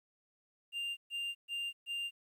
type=tone bursts; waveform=triangle; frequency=2794 Hz; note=F7; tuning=in tune; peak=-34 dBFS; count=4; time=0.72-2.11 s; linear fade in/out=50 ms; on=250 ms; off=130 ms; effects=12-bit